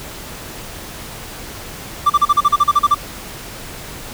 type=tone bursts; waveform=triangle; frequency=1174.7 Hz; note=D6; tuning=in tune; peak=-6 dBFS; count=12; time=2.06-2.947 s; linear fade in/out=10 ms; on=40 ms; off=37 ms; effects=pink hiss -32 dBFS RMS until 4.13 s